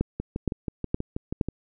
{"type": "two click trains", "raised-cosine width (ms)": 3, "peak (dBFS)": [-10, -16], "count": [4, 9], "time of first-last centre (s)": [[0.01, 1.412], [0.2, 1.486]], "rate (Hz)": [2.14, 6.22], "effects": []}